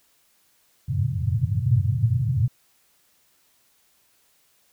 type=band-pass noise; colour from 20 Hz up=pink; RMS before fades=-22 dBFS; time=0.88-2.48 s; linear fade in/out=5 ms; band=100 to 130 Hz; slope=48 dB/octave; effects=white hiss -63 dBFS RMS until 4.72 s